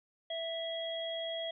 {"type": "harmonic tone", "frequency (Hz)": 659.3, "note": "E5", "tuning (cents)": 0, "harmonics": [1, 3, 5], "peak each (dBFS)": [-37, -48, -39], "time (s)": [0.3, 1.51], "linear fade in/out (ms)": 5, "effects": []}